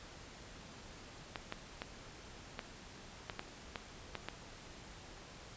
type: clicks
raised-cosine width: 0.3 ms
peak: -23 dBFS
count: 9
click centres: 1.358 / 1.524 / 1.819 / 2.592 / 3.298 / 3.394 / 3.758 / 4.153 / 4.286 s
effects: pink hiss -53 dBFS RMS until 5.56 s + resampled to 16000 Hz